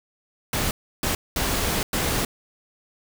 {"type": "noise bursts at uneven times", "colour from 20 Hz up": "pink", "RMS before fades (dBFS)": -24, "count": 4, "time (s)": [[0.53, 0.71], [1.03, 1.15], [1.36, 1.83], [1.93, 2.25]], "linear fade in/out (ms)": 2, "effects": []}